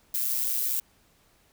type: noise with amplitude modulation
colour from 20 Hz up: violet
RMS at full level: -25 dBFS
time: 0.14-0.8 s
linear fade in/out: 5 ms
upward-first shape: sine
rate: 125 Hz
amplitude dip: 60%
effects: pink hiss -63 dBFS RMS until 1.52 s